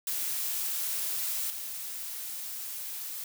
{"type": "noise with level steps", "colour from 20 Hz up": "blue", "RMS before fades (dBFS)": [-32, -38], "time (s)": [0.07, 3.24], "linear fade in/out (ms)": 2, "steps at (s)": 1.5, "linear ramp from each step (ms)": 2, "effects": []}